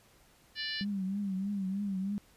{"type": "harmonic tone", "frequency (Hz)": 587.3, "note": "D5", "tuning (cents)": 0, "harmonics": [3, 4, 5, 6, 7, 8, 9], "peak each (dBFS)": [-39, -48, -40, -48, -39, -44, -45], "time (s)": [0.55, 0.85], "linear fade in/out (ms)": 50}
{"type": "tone with vibrato", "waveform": "sine", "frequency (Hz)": 196, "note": "G3", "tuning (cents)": 0, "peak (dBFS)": -31, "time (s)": [0.81, 2.18], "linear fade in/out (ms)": 0, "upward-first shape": "triangle", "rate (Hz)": 3.2, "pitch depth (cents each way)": 97}
{"effects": ["pink hiss -63 dBFS RMS until 2.36 s", "resampled to 32000 Hz"]}